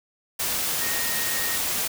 sine tone in noise, 1862 Hz, A#6, 2 cents flat, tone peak -32 dBFS, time 0.81-1.57 s, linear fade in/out 10 ms, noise white, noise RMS -26 dBFS, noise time 0.39-1.88 s, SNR -9 dB, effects none

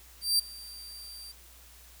sawtooth tone with ADSR envelope, 4695 Hz, D8, 1 cent flat, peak -18 dBFS, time 0.21-1.32 s, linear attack 180 ms, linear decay 9 ms, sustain -22 dB, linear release 7 ms, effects added 60 Hz sine -55 dBFS peak until 2 s + white hiss -55 dBFS RMS until 2 s

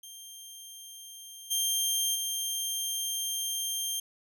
15% pulse tone with level steps, 3179 Hz, G7, 24 cents sharp, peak -37 / -19 / -23 dBFS, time 0.03-4 s, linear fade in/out 5 ms, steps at 1.5 / 2.14 s, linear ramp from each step 20 ms, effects none

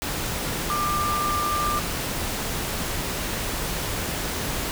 sine tone in noise, 1190 Hz, D6, 22 cents sharp, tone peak -23 dBFS, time 0.7-1.79 s, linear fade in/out 0 ms, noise pink, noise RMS -28 dBFS, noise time 0.02-4.71 s, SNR +2 dB, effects none

